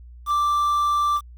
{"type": "tone with quantisation", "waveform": "triangle", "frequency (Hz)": 1174.7, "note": "D6", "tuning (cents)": 0, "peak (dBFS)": -16, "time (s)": [0.26, 1.21], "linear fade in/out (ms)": 50, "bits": 7, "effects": ["added 60 Hz sine -40 dBFS peak until 1.37 s"]}